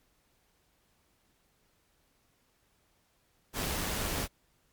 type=noise with amplitude modulation; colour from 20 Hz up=pink; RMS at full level=-32 dBFS; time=3.53-4.28 s; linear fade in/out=50 ms; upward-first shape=sine; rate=102 Hz; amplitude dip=25%; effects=pink hiss -71 dBFS RMS until 4.72 s + MP3 96 kbps